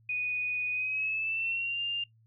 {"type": "tone with pitch glide", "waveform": "sine", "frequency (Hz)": [2479, 2799], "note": ["D#7", "F7"], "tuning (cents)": [-7, 3], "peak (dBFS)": -29, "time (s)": [0.09, 2.04], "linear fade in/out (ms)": 5, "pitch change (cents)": 210, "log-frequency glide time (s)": [0.71, 1.81], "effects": ["noise-tail reverb RT60 0.1 s tail -19 dB re dry", "added 112 Hz sine -60 dBFS peak until 2.26 s"]}